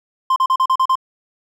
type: tone bursts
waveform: triangle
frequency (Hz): 1046.5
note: C6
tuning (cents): 0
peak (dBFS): -10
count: 7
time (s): 0.3-0.955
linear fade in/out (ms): 5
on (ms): 61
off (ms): 38
effects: none